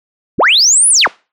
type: linear two-way sweep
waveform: sine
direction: up then down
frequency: 53.5 to 10330 to 53.5 Hz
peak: -5 dBFS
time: 0.38-1.08 s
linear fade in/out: 20 ms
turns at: 0.89 s
effects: noise-tail reverb RT60 0.3 s tail -24 dB re dry + tanh soft clip ceiling -1 dBFS